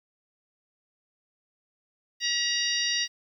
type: harmonic tone with a mistuned harmonic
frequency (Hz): 943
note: A#5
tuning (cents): +20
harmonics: 2 / 3 / 4 / 5 / 6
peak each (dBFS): -31 / -31 / -31 / -31 / -31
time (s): 2.2-3.08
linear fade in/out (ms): 50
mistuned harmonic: 2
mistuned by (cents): +39
effects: 10-bit